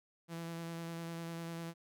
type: tone with vibrato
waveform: sawtooth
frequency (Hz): 167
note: E3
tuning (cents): +23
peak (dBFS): -37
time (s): 0.28-1.74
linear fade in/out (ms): 50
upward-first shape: square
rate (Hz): 10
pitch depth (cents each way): 12
effects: none